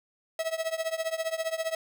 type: tone with tremolo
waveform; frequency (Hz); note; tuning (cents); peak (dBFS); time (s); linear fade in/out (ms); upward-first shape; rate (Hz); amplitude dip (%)
45% pulse; 648; E5; -30; -25; 0.39-1.75; 2; triangle; 15; 95
effects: none